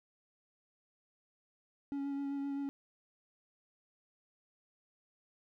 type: tone with vibrato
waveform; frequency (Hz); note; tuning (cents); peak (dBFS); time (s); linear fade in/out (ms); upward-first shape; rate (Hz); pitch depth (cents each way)
triangle; 279.4; C#4; +14; -33; 1.92-2.69; 0; sine; 7.7; 15
effects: none